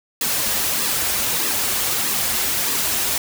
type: noise with flanger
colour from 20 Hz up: white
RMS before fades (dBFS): -21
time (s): 0.21-3.18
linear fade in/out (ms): 2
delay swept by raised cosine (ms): 1.3 to 7.1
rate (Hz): 1.6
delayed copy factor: -0.6
effects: none